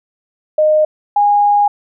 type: tone pair in turn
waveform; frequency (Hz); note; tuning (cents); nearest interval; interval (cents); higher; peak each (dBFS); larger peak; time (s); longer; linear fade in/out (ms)
sine; 615 / 820.9; D#5 / G#5; -20 / -20; perfect fourth; 500; second; -8 / -8; neither; 0.58-0.85 / 1.16-1.68; second; 5
effects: none